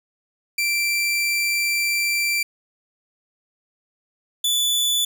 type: tone pair in turn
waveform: sawtooth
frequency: 2349 / 3472 Hz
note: D7 / A7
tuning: 0 / -24 cents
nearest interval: perfect fifth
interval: 676 cents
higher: second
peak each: -16 / -15 dBFS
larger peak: second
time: 0.58-2.43 / 4.44-5.05 s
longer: first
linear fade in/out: 5 ms
effects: none